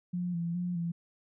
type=tone with vibrato; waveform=sine; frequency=173.5 Hz; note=F3; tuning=11 cents flat; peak=-30 dBFS; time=0.13-0.92 s; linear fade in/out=10 ms; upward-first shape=square; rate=2.4 Hz; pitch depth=40 cents each way; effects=none